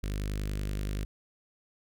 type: tone with notch filter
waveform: sawtooth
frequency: 50.5 Hz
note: G#1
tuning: 48 cents flat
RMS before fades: -33 dBFS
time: 0.03-1.05 s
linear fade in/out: 5 ms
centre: 860 Hz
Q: 0.72
effects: none